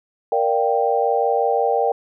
sine chord, G minor seventh, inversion first, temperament equal, 466.2 / 587.3 / 698.5 / 784 Hz, Bb4 / D5 / F5 / G5, 0 / 0 / 0 / 0 cents, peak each -20 / -23 / -24 / -20 dBFS, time 0.32-1.92 s, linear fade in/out 2 ms, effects none

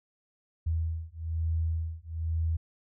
sine beating tone pair, 80.9 / 82 Hz, E2 / E2, -32 / -9 cents, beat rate 1.1 Hz, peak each -31 dBFS, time 0.66-2.57 s, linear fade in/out 10 ms, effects none

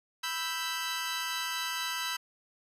15% pulse chord, E minor, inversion second, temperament equal, 987.8 / 1318.5 / 1568 Hz, B5 / E6 / G6, 0 / 0 / 0 cents, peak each -30 dBFS, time 0.23-2.17 s, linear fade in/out 10 ms, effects resampled to 32000 Hz

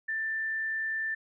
sine tone, 1775 Hz, A6, 15 cents sharp, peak -29 dBFS, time 0.08-1.15 s, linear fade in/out 10 ms, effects none

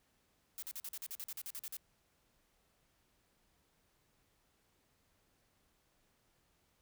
blue noise bursts, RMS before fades -44 dBFS, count 14, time 0.58-1.768 s, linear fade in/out 0 ms, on 44 ms, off 44 ms, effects pink hiss -75 dBFS RMS until 6.81 s

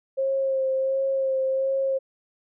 sine tone with vibrato, 534 Hz, C5, 35 cents sharp, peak -21 dBFS, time 0.17-1.99 s, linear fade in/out 20 ms, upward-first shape sine, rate 1.4 Hz, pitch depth 20 cents each way, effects none

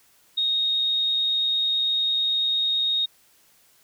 sine tone with amplitude modulation, 3729 Hz, A#7, in tune, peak -19 dBFS, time 0.37-3.06 s, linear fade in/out 10 ms, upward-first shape sine, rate 120 Hz, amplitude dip 25%, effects white hiss -59 dBFS RMS until 3.83 s

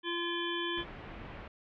harmonic tone, 343.1 Hz, F4, 31 cents flat, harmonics 1 / 3 / 5 / 7 / 9 / 10, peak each -36 / -40 / -39 / -46 / -39 / -42 dBFS, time 0.03-0.85 s, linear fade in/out 50 ms
pink low-pass noise, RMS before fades -46 dBFS, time 0.77-1.48 s, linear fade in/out 5 ms, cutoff 2700 Hz, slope 24 dB/octave
effects none

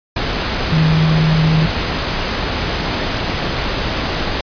sine tone in noise, 158.4 Hz, D#3, 31 cents sharp, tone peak -11 dBFS, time 0.72-1.66 s, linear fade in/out 5 ms, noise pink, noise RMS -19 dBFS, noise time 0.16-4.41 s, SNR +5 dB, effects resampled to 11025 Hz

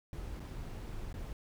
brown noise with dropouts, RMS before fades -42 dBFS, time 0.13-1.33 s, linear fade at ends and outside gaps 1 ms, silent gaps 0.396-0.402 / 1.128-1.141 s, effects none

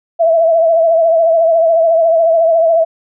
sine tone with vibrato, 659.3 Hz, E5, in tune, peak -7 dBFS, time 0.19-2.85 s, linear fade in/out 20 ms, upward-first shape triangle, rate 14 Hz, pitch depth 62 cents each way, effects none

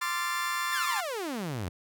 35% pulse chord, D minor seventh, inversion third, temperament equal with one note detuned, 1046.5 / 1174.7 / 1376.9 / 1760 Hz, C6 / D6 / F6 / A6, 0 / 0 / -25 / 0 cents, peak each -31 / -34 / -35 / -32 dBFS, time 0.01-1.01 s, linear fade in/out 10 ms
sawtooth exponential sweep, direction down, 1864.7 to 81.4 Hz, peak -28 dBFS, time 0.72-1.69 s, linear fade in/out 10 ms
effects none

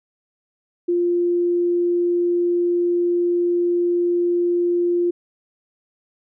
sine tone, 349.2 Hz, F4, in tune, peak -16 dBFS, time 0.88-5.11 s, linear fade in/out 10 ms, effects none

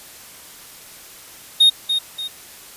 triangle tone with echo, 3711 Hz, A#7, 9 cents flat, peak -7 dBFS, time 1.6-1.7 s, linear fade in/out 10 ms, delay 290 ms, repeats 2, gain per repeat -8 dB, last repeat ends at 2.28 s, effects white hiss -41 dBFS RMS until 2.76 s + resampled to 32000 Hz

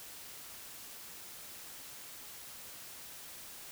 silence, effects white hiss -49 dBFS RMS until 3.71 s

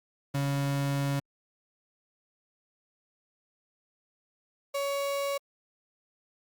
35% pulse tone pair in turn, 140 / 560 Hz, C#3 / C#5, +18 / +18 cents, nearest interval 2 octaves, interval 2400 cents, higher second, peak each -25 / -27 dBFS, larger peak first, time 0.34-1.2 / 4.74-5.38 s, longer first, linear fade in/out 10 ms, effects Opus 48 kbps

